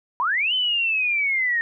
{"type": "linear two-way sweep", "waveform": "sine", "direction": "up then down", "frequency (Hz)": [932.3, 3069, 1825], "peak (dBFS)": -19, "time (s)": [0.2, 1.61], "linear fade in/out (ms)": 0, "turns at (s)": 0.54, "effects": []}